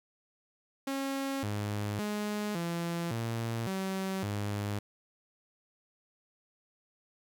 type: tone with pitch steps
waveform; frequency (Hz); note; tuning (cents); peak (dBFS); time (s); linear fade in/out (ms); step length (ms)
sawtooth; 272.5 / 103.8 / 209 / 170 / 115 / 191.1 / 102.8; C#4 / G#2 / G#3 / F3 / A#2 / G3 / G#2; -29 / 0 / +11 / -46 / -23 / -44 / -17; -28; 0.87-4.79; 5; 560
effects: 10-bit